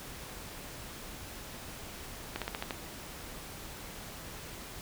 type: slowing click train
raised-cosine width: 0.3 ms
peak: -18 dBFS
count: 6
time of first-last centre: 2.36-2.708 s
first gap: 57 ms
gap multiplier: 1.1
effects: pink hiss -45 dBFS RMS until 4.81 s